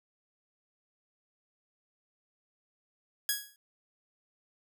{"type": "tone with exponential decay", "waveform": "5% pulse", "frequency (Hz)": 1661.2, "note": "G#6", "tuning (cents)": 0, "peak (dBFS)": -14, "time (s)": [3.29, 3.56], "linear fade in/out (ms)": 1, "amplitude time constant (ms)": 58, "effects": []}